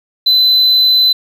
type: tone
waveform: sine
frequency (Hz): 4026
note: B7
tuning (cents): +33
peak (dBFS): -4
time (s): 0.26-1.13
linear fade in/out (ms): 10
effects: tanh soft clip ceiling -6 dBFS + 7-bit